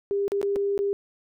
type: tone with dropouts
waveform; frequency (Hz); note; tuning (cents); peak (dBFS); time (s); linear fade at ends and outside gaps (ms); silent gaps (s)
sine; 400.6; G4; +38; -22; 0.11-0.93; 0; 0.28-0.319 / 0.415-0.429 / 0.559-0.563 / 0.778-0.79
effects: none